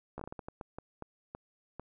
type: slowing click train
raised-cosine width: 1 ms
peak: -27 dBFS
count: 13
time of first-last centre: 0.18-1.796 s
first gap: 14 ms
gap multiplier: 1.37
effects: none